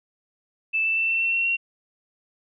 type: tone with pitch steps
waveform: sine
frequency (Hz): 2637 / 2654 / 2671 / 2688 / 2705 / 2722 / 2739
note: E7 / E7 / E7 / E7 / E7 / F7 / F7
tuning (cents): 0 / +11 / +22 / +33 / +44 / -45 / -34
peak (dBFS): -20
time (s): 0.73-1.57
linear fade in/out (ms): 20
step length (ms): 120
effects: none